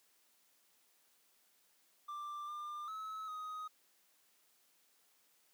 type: tone with pitch steps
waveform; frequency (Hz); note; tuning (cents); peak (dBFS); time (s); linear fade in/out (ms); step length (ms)
triangle; 1181 / 1198 / 1292 / 1254; D6 / D6 / E6 / D#6; +9 / +34 / -35 / +13; -40; 2.08-3.68; 10; 400
effects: white hiss -72 dBFS RMS until 5.53 s + high-pass 200 Hz 12 dB/octave